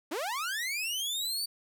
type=linear sweep; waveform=sawtooth; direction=up; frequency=266.9 to 4627 Hz; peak=-28 dBFS; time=0.11-1.46 s; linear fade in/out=10 ms; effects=none